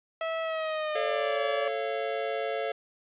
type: tone with pitch glide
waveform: sawtooth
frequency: 651 to 573.3 Hz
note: E5 to D5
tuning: -22 to -42 cents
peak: -25 dBFS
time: 0.21-1.68 s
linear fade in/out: 2 ms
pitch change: -220 cents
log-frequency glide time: 0.42-1.41 s
type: chord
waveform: square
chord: A augmented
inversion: none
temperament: just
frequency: 440 / 550 / 687.5 Hz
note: A4 / C#5 / E#5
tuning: 0 / -14 / -27 cents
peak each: -34 dBFS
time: 0.95-2.72 s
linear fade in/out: 5 ms
effects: resampled to 8000 Hz + 10-bit